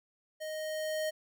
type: tone with level ramp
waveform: square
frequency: 622.3 Hz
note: D#5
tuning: in tune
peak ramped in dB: -38 to -31 dBFS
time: 0.4-1.11 s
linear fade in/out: 20 ms
effects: none